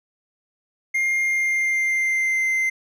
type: tone with pitch glide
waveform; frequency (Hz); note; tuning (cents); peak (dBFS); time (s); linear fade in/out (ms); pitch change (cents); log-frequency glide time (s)
triangle; 2119 to 2078; C7 to C7; +21 to -12; -17; 0.94-2.7; 10; -33; 1.22-2.47
effects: none